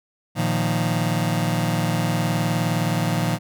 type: chord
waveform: sawtooth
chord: Bb suspended fourth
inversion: none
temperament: just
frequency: 116.54 / 155.39 / 174.81 Hz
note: Bb2 / Eb3 / F3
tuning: 0 / -2 / +2 cents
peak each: -20 dBFS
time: 0.35-3.39 s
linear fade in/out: 50 ms
effects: none